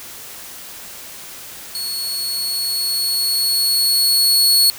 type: tone with level ramp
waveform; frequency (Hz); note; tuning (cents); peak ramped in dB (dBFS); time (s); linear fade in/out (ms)
sawtooth; 4370; C#8; -26; -20 to -7; 1.75-4.7; 0
effects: white hiss -35 dBFS RMS until 4.78 s